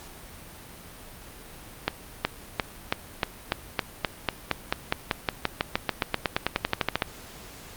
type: accelerating click train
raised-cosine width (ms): 0.3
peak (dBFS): -6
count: 30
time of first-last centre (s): 1.88-7.022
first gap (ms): 370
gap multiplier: 0.94
effects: pink hiss -45 dBFS RMS until 7.76 s + Opus 48 kbps